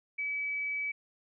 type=tone; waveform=sine; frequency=2289 Hz; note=D7; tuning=45 cents flat; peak=-31 dBFS; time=0.18-0.92 s; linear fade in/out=10 ms; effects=none